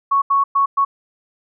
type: tone bursts at uneven times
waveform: sine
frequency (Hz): 1108.7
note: C#6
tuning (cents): 0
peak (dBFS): -12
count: 4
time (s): 0.11-0.22 / 0.3-0.44 / 0.55-0.66 / 0.77-0.85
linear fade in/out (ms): 10
effects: none